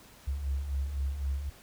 sine beating tone pair, 65.7 / 69.6 Hz, C2 / C#2, +8 / +8 cents, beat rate 3.9 Hz, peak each -38 / -30 dBFS, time 0.27-1.5 s, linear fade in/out 10 ms, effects pink hiss -55 dBFS RMS until 1.62 s

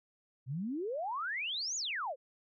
sine exponential two-way sweep, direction up then down, 119.1 to 7020 to 480.2 Hz, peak -34 dBFS, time 0.46-2.16 s, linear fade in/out 50 ms, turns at 1.76 s, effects none

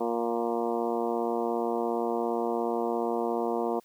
harmonic tone with a mistuned harmonic, 117.2 Hz, A#2, 10 cents sharp, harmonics 2 / 3 / 4 / 5 / 6 / 7 / 8 / 9 / 10, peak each -34 / -32 / -31 / -39 / -33 / -41 / -37 / -42 / -46 dBFS, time 0-3.8 s, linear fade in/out 10 ms, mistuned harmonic 7, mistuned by +23 cents, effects white hiss -63 dBFS RMS until 3.84 s

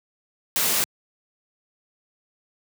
white noise, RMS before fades -22 dBFS, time 0.56-0.84 s, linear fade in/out 0 ms, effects high-pass 100 Hz 12 dB/octave

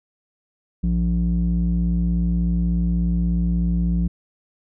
square tone with low-pass filter, 58.27 Hz, A#1, in tune, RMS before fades -20 dBFS, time 0.83-4.08 s, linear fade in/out 10 ms, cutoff 200 Hz, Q 4.1, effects none

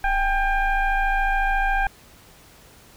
sine tone with frequency modulation, 784 Hz, G5, in tune, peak -18 dBFS, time 0.04-1.87 s, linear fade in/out 2 ms, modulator 811 Hz, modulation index 1.3, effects pink hiss -50 dBFS RMS until 2.96 s

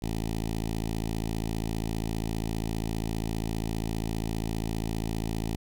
10% pulse tone with notch filter, 55 Hz, A1, in tune, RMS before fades -31 dBFS, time 0.02-5.56 s, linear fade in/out 5 ms, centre 1400 Hz, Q 0.93, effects none

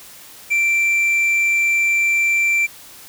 sine tone with hard clipping, 2349 Hz, D7, in tune, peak -15 dBFS, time 0.5-2.67 s, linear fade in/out 20 ms, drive 3 dB, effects white hiss -41 dBFS RMS until 3.08 s

